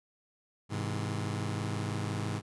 sawtooth chord, Ab augmented, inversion none, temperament just, 103.83 / 129.78 / 162.23 Hz, Ab2 / C3 / E3, 0 / -14 / -27 cents, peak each -30 / -34 / -35 dBFS, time 0.69-2.42 s, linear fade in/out 50 ms, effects resampled to 24000 Hz

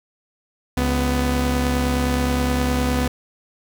sawtooth tone pair together, 69.66 / 249.1 Hz, C#2 / B3, +9 / +15 cents, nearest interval octave + minor seventh, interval 2206 cents, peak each -17 / -17 dBFS, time 0.77-3.08 s, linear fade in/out 5 ms, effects 9-bit

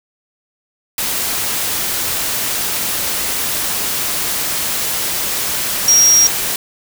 sine tone in noise, 5640 Hz, F8, 16 cents sharp, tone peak -7 dBFS, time 5.88-6.27 s, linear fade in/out 2 ms, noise white, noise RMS -19 dBFS, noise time 0.98-6.56 s, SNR +9 dB, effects none

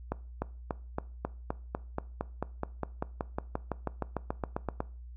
accelerating click train, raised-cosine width 1 ms, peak -17 dBFS, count 25, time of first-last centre 0.12-4.804 s, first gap 300 ms, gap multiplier 0.96, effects noise-tail reverb RT60 0.4 s tail -20 dB re dry + added 60 Hz sine -43 dBFS peak until 5.16 s

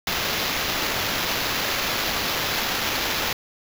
violet noise with sample-and-hold, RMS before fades -25 dBFS, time 0.07-3.33 s, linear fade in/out 2 ms, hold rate 8820 Hz, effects none

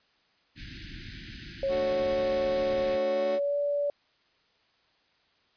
pink band-stop noise, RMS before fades -42 dBFS, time 0.55-2.99 s, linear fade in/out 50 ms, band 350 to 1500 Hz, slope 96 dB/octave
sine tone with pitch glide, 545 to 576.1 Hz, C#5 to D5, -29 to -33 cents, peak -25 dBFS, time 1.63-3.9 s, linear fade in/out 2 ms, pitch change +96 cents, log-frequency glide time 3-3.57 s
25% pulse chord, D major, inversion second, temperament equal, 220 / 293.7 / 370 Hz, A3 / D4 / F#4, 0 / 0 / 0 cents, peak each -35 / -36 / -31 dBFS, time 1.68-3.4 s, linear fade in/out 50 ms
effects white hiss -67 dBFS RMS until 5.56 s + resampled to 11025 Hz

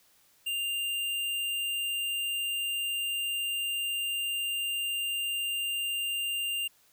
square tone, 2794 Hz, F7, in tune, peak -30 dBFS, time 0.46-6.68 s, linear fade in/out 10 ms, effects white hiss -64 dBFS RMS until 6.92 s

